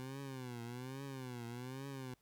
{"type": "tone with vibrato", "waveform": "20% pulse", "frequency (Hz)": 127.6, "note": "C3", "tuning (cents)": -43, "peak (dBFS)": -39, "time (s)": [0, 2.14], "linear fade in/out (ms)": 0, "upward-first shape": "triangle", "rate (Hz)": 1.2, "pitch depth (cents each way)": 160, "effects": ["pink hiss -75 dBFS RMS until 2.21 s"]}